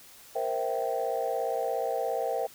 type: chord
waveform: sine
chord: C dominant seventh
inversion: third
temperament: equal with one note detuned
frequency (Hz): 466.2 / 523.3 / 659.3 / 778.1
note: Bb4 / C5 / E5 / G5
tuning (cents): 0 / 0 / 0 / -13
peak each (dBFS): -32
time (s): 0.35-2.47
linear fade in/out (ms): 10
effects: tanh soft clip ceiling -19 dBFS + white hiss -52 dBFS RMS until 2.54 s